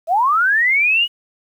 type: linear sweep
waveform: sine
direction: up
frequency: 623 to 2948 Hz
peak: -12 dBFS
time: 0.07-1.08 s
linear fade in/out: 50 ms
effects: 8-bit